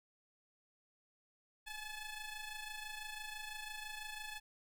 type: ring-modulated tone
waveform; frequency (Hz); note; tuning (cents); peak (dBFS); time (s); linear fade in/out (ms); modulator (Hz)
15% pulse; 859; A5; -42; -35; 1.66-4.4; 20; 872
effects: none